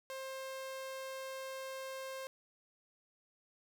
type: tone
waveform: sawtooth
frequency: 530 Hz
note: C5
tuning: 22 cents sharp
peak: -38 dBFS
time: 0.1-2.27 s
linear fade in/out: 0 ms
effects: none